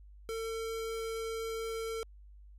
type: tone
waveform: square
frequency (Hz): 450.7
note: A4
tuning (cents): +42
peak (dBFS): -36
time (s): 0.29-2.03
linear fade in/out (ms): 0
effects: added 50 Hz sine -51 dBFS peak until 2.58 s + resampled to 32000 Hz